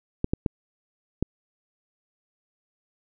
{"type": "clicks", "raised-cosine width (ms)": 3, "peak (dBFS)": -10, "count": 4, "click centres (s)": [0.244, 0.335, 0.462, 1.226], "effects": []}